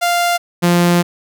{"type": "tone pair in turn", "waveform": "sawtooth", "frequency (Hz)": [697, 174.25], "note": ["F5", "F3"], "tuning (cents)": [-4, -4], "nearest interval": "2 octaves", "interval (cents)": 2400, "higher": "first", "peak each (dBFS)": [-9, -6], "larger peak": "second", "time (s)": [[0.01, 0.38], [0.62, 1.03]], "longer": "second", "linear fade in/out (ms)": 20, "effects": []}